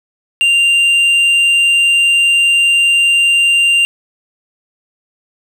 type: tone with hard clipping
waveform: sine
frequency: 2785 Hz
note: F7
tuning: 5 cents flat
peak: -9 dBFS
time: 0.41-3.85 s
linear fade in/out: 0 ms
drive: 4 dB
effects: none